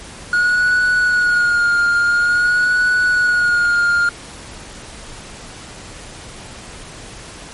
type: tone with vibrato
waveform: triangle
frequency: 1441 Hz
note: F#6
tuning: 46 cents flat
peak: -10 dBFS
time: 0.33-4.09 s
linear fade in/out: 2 ms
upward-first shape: sine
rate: 0.48 Hz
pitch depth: 41 cents each way
effects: pink hiss -35 dBFS RMS until 7.53 s + MP3 48 kbps